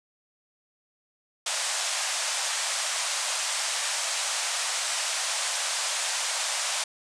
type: band-pass noise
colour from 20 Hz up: white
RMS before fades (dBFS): -29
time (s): 1.46-6.84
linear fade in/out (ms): 5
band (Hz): 570 to 9100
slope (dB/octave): 48
effects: none